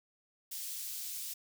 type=high-pass noise; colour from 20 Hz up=white; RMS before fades=-41 dBFS; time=0.51-1.34 s; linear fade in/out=10 ms; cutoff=4000 Hz; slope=12 dB/octave; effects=none